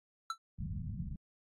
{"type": "tone with exponential decay", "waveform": "square", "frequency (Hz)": 1331, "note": "E6", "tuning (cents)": 16, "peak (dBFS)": -31, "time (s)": [0.3, 0.38], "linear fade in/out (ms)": 2, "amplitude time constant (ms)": 16}
{"type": "low-pass noise", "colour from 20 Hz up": "white", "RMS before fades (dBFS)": -40, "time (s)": [0.58, 1.16], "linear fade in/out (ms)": 5, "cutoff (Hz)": 190, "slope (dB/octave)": 48}
{"effects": ["low-pass 7000 Hz 12 dB/octave", "AAC 64 kbps"]}